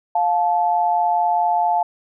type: tone pair together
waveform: sine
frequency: 705.4 / 870 Hz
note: F5 / A5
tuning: +17 / -20 cents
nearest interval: major third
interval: 363 cents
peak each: -18 dBFS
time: 0.15-1.83 s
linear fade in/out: 5 ms
effects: none